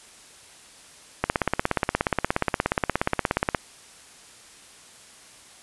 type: click train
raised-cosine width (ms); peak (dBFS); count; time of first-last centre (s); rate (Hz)
0.5; -5; 40; 1.24-3.548; 16.9
effects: white hiss -49 dBFS RMS until 5.62 s + resampled to 24000 Hz